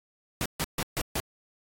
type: noise bursts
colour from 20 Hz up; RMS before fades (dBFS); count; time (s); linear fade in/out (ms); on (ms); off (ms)
pink; -29; 5; 0.41-1.2; 0; 46; 140
effects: AAC 48 kbps